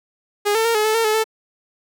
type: tone with pitch steps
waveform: sawtooth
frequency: 412 / 447.8 / 461.2 / 426.1 / 435.2 / 455.3 / 430.1 / 441 Hz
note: G#4 / A4 / A#4 / G#4 / A4 / A#4 / A4 / A4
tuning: -14 / +30 / -19 / +44 / -19 / -41 / -39 / +4 cents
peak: -12 dBFS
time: 0.45-1.242 s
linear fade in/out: 20 ms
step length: 99 ms
effects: none